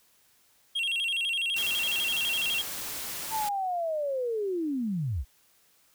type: tone with vibrato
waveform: triangle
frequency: 2977 Hz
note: F#7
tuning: 10 cents sharp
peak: -25 dBFS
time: 0.75-2.62 s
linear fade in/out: 10 ms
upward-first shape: square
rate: 12 Hz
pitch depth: 150 cents each way
type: noise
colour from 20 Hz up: white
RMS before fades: -36 dBFS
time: 1.56-3.49 s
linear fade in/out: 5 ms
type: linear sweep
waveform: sine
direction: down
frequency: 903 to 50.4 Hz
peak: -27 dBFS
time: 3.3-5.25 s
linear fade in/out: 50 ms
effects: white hiss -64 dBFS RMS until 5.94 s